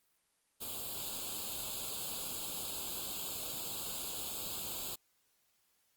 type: noise with comb filter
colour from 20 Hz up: white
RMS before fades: -41 dBFS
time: 0.6-4.96 s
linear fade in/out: 20 ms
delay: 0.26 ms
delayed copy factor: +0.95
effects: white hiss -75 dBFS RMS until 5.96 s + Opus 32 kbps